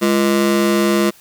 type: ring-modulated tone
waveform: 35% pulse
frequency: 276.1 Hz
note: C#4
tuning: 7 cents flat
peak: -8 dBFS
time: 0.01-1.11 s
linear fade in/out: 20 ms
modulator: 68.8 Hz
effects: white hiss -47 dBFS RMS until 1.2 s